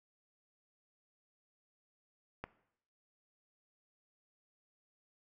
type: click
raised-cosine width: 0.5 ms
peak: -25 dBFS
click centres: 2.44 s
effects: noise-tail reverb RT60 0.7 s tail -17 dB re dry